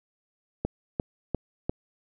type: click train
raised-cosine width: 2 ms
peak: -13 dBFS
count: 4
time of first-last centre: 0.65-1.695 s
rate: 2.87 Hz
effects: none